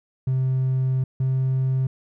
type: tone pair in turn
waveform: triangle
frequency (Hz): 130.6 / 131.36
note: C3 / C3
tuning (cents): -3 / +7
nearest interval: unison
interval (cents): 10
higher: second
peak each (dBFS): -16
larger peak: neither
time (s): 0.27-1.04 / 1.2-1.87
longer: first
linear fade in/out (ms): 5
effects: tanh soft clip ceiling -14 dBFS